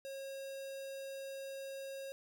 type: tone with notch filter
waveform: square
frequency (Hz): 543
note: C#5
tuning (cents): -36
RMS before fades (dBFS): -45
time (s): 0.05-2.12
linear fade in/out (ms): 0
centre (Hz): 1400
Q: 1.9
effects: none